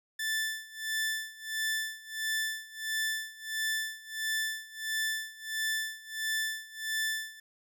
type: tone with tremolo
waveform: sawtooth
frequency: 1760 Hz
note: A6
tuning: in tune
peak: -25 dBFS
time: 0.19-7.4 s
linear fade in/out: 5 ms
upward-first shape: sine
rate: 1.5 Hz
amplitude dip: 90%
effects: none